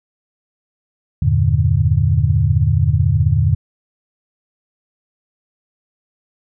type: chord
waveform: sine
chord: E half-diminished seventh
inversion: none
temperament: equal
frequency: 82.41 / 98 / 116.54 / 146.83 Hz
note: E2 / G2 / Bb2 / D3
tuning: 0 / 0 / 0 / 0 cents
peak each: -17 dBFS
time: 1.22-3.55 s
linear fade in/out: 5 ms
effects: none